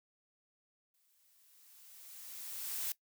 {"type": "noise with exponential growth", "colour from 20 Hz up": "blue", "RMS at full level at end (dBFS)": -36, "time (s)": [0.94, 2.92], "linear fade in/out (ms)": 2, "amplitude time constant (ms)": 430, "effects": ["noise-tail reverb RT60 0.1 s tail -19 dB re dry"]}